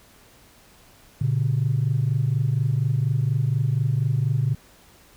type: tone pair together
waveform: sine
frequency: 116.54 / 140.72 Hz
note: A#2 / C#3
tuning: 0 / +26 cents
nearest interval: minor third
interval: 326 cents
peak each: -21 dBFS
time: 1.21-4.55 s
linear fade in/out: 5 ms
effects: tanh soft clip ceiling -13 dBFS + pink hiss -53 dBFS RMS until 5.16 s